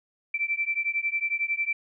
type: beating tone pair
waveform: sine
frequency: 2331 / 2342 Hz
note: D7 / D7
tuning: -14 / -5 cents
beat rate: 11 Hz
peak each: -28 dBFS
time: 0.34-1.73 s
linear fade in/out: 5 ms
effects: none